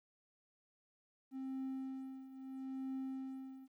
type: tone with tremolo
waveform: triangle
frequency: 264.7 Hz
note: C4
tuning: 20 cents sharp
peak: -36 dBFS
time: 1.31-3.68 s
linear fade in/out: 50 ms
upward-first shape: triangle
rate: 0.76 Hz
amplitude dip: 80%
effects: tanh soft clip ceiling -32 dBFS + 13-bit